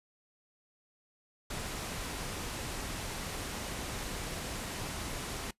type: low-pass noise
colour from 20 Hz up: pink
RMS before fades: -39 dBFS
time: 1.5-5.51 s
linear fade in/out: 5 ms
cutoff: 12000 Hz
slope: 24 dB/octave
effects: noise-tail reverb RT60 0.1 s tail -20 dB re dry + resampled to 32000 Hz